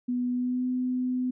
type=tone with pitch glide; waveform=sine; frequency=246.9 to 252.5 Hz; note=B3 to B3; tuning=0 to +39 cents; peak=-25 dBFS; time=0.08-1.31 s; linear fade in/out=10 ms; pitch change=+39 cents; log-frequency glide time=0.31-0.66 s; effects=none